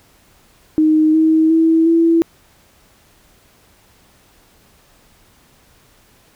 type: tone with pitch steps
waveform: sine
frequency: 311.1 / 317.8 / 324.7 / 331.7 Hz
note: D#4 / D#4 / E4 / E4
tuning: 0 / +37 / -26 / +11 cents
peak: -9 dBFS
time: 0.78-2.22 s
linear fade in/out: 0 ms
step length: 360 ms
effects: pink hiss -52 dBFS RMS until 6.35 s